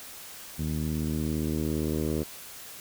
10% pulse tone with low-pass filter sweep, 77.6 Hz, D#2, 4 cents flat, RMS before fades -29 dBFS, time 0.58-2.24 s, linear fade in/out 20 ms, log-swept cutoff 190 to 490 Hz, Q 1.3, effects white hiss -44 dBFS RMS until 2.8 s

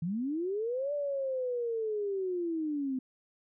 sine linear two-way sweep, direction up then down, 155.56 to 587.3 to 254.2 Hz, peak -30 dBFS, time 0.02-2.99 s, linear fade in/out 5 ms, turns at 0.93 s, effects none

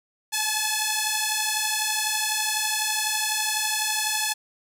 5% pulse beating tone pair, 854 / 866 Hz, G#5 / A5, +48 / -28 cents, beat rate 12 Hz, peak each -14 dBFS, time 0.32-4.34 s, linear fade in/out 20 ms, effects none

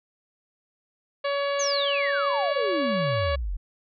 harmonic tone, 564 Hz, C#5, 30 cents sharp, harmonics 1 / 2 / 3 / 4 / 5 / 6 / 7 / 8, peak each -25 / -31 / -35 / -37 / -39 / -41 / -42 / -43 dBFS, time 1.24-3.36 s, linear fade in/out 10 ms
sine exponential sweep, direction down, 6680 to 39.57 Hz, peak -26 dBFS, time 1.59-3.57 s, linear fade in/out 10 ms
effects none

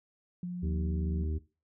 sine tone, 178 Hz, F3, 33 cents sharp, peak -33 dBFS, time 0.43-1.24 s, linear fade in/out 2 ms
harmonic tone, 77.78 Hz, D#2, in tune, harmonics 1 / 2 / 3 / 4 / 5, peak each -30 / -44 / -44 / -46 / -45 dBFS, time 0.62-1.39 s, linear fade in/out 20 ms
effects noise-tail reverb RT60 0.3 s tail -17 dB re dry

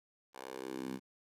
10% pulse tone with high-pass filter sweep, 65.41 Hz, C2, in tune, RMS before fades -43 dBFS, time 0.33-1 s, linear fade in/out 50 ms, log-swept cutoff 700 to 200 Hz, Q 2.3, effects resampled to 32000 Hz + 11-bit

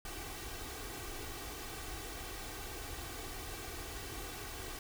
pink noise with comb filter, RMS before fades -44 dBFS, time 0.05-4.79 s, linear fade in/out 2 ms, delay 2.6 ms, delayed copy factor +0.7, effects none

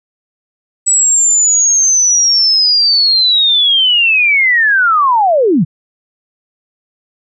sine linear sweep, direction down, 7902 to 129.6 Hz, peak -7 dBFS, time 0.86-5.65 s, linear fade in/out 20 ms, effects none

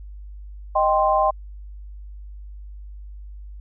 sine chord, C minor, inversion first, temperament equal, 622.3 / 784 / 1046.5 Hz, Eb5 / G5 / C6, 0 / 0 / 0 cents, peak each -20 dBFS, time 0.75-1.31 s, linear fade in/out 10 ms, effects added 50 Hz sine -35 dBFS peak until 3.6 s

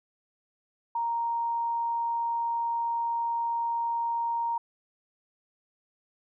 sine tone, 932.3 Hz, A#5, in tune, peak -26 dBFS, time 0.95-4.58 s, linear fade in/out 5 ms, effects none

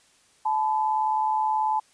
sine tone pair together, 865.4 / 1004 Hz, A5 / B5, -29 / +28 cents, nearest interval minor third, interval 257 cents, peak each -22 / -28 dBFS, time 0.45-1.8 s, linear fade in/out 10 ms, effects white hiss -60 dBFS RMS until 1.93 s + resampled to 22050 Hz

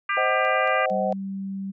harmonic tone, 398.5 Hz, G4, 28 cents sharp, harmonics 3 / 4 / 5 / 6 / 7, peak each -25 / -28 / -28 / -31 / -35 dBFS, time 0.09-0.86 s, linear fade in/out 5 ms
sine chord, C diminished, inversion none, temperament just, 523.3 / 627.9 / 753.5 Hz, C5 / Eb5 / Gb5, 0 / +16 / +31 cents, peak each -26 dBFS, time 0.17-1.13 s, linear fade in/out 2 ms
click train, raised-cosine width 0.2 ms, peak -29 dBFS, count 4, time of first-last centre 0.45-1.124 s, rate 4.45 Hz
sine tone, 194.5 Hz, G3, 13 cents flat, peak -28 dBFS, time 0.9-1.72 s, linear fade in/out 20 ms
effects none

